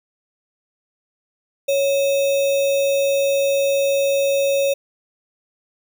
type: tone with sample-and-hold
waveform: sine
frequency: 554.4 Hz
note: C#5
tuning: in tune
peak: -15 dBFS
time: 1.68-4.74 s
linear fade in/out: 10 ms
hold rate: 3150 Hz
effects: none